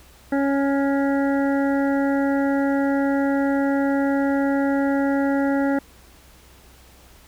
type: harmonic tone with a mistuned harmonic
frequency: 277.2 Hz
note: C#4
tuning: in tune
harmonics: 1 / 2 / 3 / 5 / 6 / 7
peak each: -19 / -25 / -29 / -33 / -35 / -36 dBFS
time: 0.32-5.79 s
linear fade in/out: 5 ms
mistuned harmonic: 5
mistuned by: +19 cents
effects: added 63 Hz sine -51 dBFS peak until 7.27 s + pink hiss -51 dBFS RMS until 7.27 s